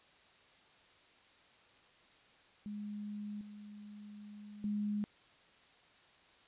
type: tone with level steps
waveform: sine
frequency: 207.7 Hz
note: G#3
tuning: in tune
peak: -40 / -48 / -33 dBFS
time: 2.66-5.04 s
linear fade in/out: 0 ms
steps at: 3.41 / 4.64 s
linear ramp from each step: 2 ms
effects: white hiss -64 dBFS RMS until 6.47 s + resampled to 8000 Hz